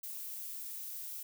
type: noise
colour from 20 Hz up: violet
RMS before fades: -43 dBFS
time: 0.03-1.23 s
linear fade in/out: 5 ms
effects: none